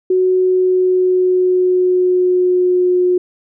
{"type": "tone with pitch glide", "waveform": "sine", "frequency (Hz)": [370, 361.1], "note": ["F#4", "F#4"], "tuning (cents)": [0, -42], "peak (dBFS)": -10, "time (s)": [0.1, 3.18], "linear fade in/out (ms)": 5, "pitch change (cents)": -42, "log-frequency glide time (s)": [0.36, 3], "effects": []}